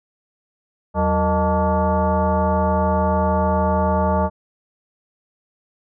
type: tone with frequency modulation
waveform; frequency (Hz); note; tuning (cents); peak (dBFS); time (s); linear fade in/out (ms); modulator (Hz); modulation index
sine; 347.4; F4; -9; -15; 0.94-4.3; 50; 268; 2.6
effects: none